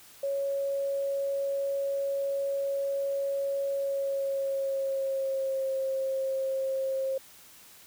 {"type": "tone with pitch glide", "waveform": "sine", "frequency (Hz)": [554.4, 533.7], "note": ["C#5", "C5"], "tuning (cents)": [0, 34], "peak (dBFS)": -27, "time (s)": [0.23, 7.18], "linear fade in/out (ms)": 5, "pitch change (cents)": -66, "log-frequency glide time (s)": [3.74, 5.69], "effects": ["white hiss -53 dBFS RMS until 7.86 s"]}